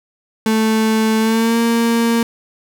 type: tone with pitch glide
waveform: 35% pulse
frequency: 220 to 231.6 Hz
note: A3 to A#3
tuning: 0 to -11 cents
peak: -11 dBFS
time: 0.46-2.23 s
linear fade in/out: 2 ms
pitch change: +89 cents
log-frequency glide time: 1.19-1.58 s
effects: none